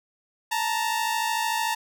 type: tone pair together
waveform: sawtooth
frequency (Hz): 880 / 933.4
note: A5 / A#5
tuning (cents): 0 / +2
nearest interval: minor second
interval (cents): 102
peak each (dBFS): -23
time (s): 0.51-1.75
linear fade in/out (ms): 10
effects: none